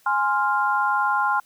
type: chord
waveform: sine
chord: F minor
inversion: first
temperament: equal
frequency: 830.6 / 1046.5 / 1396.9 Hz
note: Ab5 / C6 / F6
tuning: 0 / 0 / 0 cents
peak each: -23 dBFS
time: 0.06-1.4 s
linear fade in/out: 5 ms
effects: white hiss -58 dBFS RMS until 1.45 s